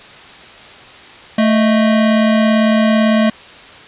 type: tone pair together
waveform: square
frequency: 220.9 / 624.8 Hz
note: A3 / D#5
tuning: +7 / +7 cents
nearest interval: octave + tritone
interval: 1800 cents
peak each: -11 / -18 dBFS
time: 1.38-3.3 s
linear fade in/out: 5 ms
effects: white hiss -37 dBFS RMS until 3.87 s + resampled to 8000 Hz